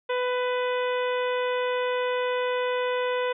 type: harmonic tone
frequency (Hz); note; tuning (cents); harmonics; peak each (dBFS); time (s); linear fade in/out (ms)
498.2; B4; +15; 1 / 2 / 3 / 4 / 5 / 6 / 7; -25 / -31 / -35 / -37 / -39 / -41 / -42; 0.09-3.33; 10
effects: none